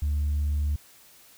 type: tone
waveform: sine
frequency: 73.42 Hz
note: D2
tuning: in tune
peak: -21 dBFS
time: 0.02-0.76 s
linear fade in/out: 5 ms
effects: tanh soft clip ceiling -21 dBFS + white hiss -54 dBFS RMS until 1.37 s